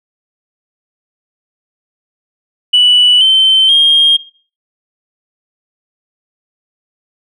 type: tone with pitch steps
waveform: sine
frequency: 2960 / 3091 / 3228 Hz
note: F#7 / G7 / G#7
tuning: 0 / -25 / -50 cents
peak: -3 dBFS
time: 2.73-4.17 s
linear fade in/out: 10 ms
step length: 480 ms
effects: noise-tail reverb RT60 0.4 s tail -19 dB re dry + tanh soft clip ceiling -1 dBFS